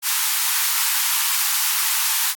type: high-pass noise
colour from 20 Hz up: white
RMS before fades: -20 dBFS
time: 0.02-2.35 s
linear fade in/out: 50 ms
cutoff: 820 Hz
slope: 96 dB/octave
effects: AAC 64 kbps